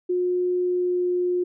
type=tone with pitch glide; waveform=sine; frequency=359.8 to 357.7 Hz; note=F#4 to F4; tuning=-48 to +41 cents; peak=-20 dBFS; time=0.09-1.44 s; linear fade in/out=10 ms; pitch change=-11 cents; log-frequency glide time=0.64-1.08 s; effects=none